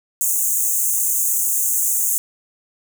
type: high-pass noise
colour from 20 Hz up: pink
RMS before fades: -19 dBFS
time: 0.21-2.18 s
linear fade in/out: 0 ms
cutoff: 6400 Hz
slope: 96 dB/octave
effects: none